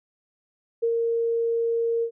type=tone with ADSR envelope; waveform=sine; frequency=462.4 Hz; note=A#4; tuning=14 cents flat; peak=-19 dBFS; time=0.82-2.11 s; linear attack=16 ms; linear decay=73 ms; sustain=-2 dB; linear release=81 ms; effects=none